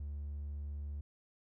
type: tone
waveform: triangle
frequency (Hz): 72.7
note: D2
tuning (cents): -17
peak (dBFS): -36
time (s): 0-1.01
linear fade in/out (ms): 5
effects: tanh soft clip ceiling -33 dBFS